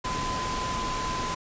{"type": "tone in noise", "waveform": "sine", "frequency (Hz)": 1016, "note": "B5", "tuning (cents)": 49, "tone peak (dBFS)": -30, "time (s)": [0.04, 1.35], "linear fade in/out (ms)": 10, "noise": "pink", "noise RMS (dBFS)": -32, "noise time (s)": [0.04, 1.35], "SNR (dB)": -1, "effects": ["resampled to 16000 Hz"]}